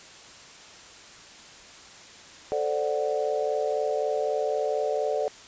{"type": "chord", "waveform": "sine", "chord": "D dominant seventh", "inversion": "second", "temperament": "equal", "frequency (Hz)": [440, 523.3, 587.3, 740], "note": ["A4", "C5", "D5", "F#5"], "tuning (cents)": [0, 0, 0, 0], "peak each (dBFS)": [-28, -32, -28, -32], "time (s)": [2.52, 5.28], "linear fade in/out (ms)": 0, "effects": ["white hiss -47 dBFS RMS until 5.47 s", "resampled to 16000 Hz"]}